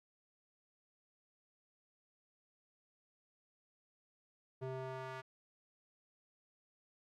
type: tone with band-pass filter sweep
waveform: square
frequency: 130.81 Hz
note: C3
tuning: in tune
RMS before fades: -44 dBFS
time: 4.61-5.22 s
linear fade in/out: 20 ms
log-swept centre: 410 to 1400 Hz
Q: 0.95
effects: none